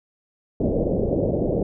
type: low-pass noise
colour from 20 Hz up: white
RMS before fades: -22 dBFS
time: 0.6-1.63 s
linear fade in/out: 2 ms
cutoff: 590 Hz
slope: 48 dB/octave
effects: none